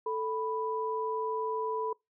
sine tone pair together, 440.1 / 988 Hz, A4 / B5, 0 / 0 cents, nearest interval octave + major second, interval 1400 cents, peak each -32 / -33 dBFS, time 0.06-1.93 s, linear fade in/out 5 ms, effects noise-tail reverb RT60 0.2 s tail -25 dB re dry

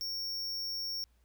square tone, 5500 Hz, F8, 27 cents flat, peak -35 dBFS, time 0.01-1.04 s, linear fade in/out 0 ms, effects added 60 Hz sine -65 dBFS peak until 1.24 s + pink hiss -75 dBFS RMS until 1.24 s

